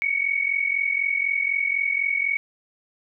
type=tone pair together; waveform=sine; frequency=2215 / 2259 Hz; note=C#7 / C#7; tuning=-2 / +32 cents; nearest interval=unison; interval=34 cents; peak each=-23 / -24 dBFS; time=0.02-2.37 s; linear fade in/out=0 ms; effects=none